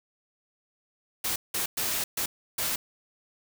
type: noise bursts at uneven times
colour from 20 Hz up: white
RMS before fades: -29 dBFS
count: 5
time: 1.24-1.36 / 1.54-1.66 / 1.77-2.04 / 2.17-2.26 / 2.58-2.76 s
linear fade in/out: 5 ms
effects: none